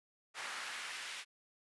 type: noise with high-pass filter sweep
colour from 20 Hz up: brown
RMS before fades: -44 dBFS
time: 0.34-1.25 s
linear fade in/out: 50 ms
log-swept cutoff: 1400 to 2300 Hz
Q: 1.2
effects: resampled to 24000 Hz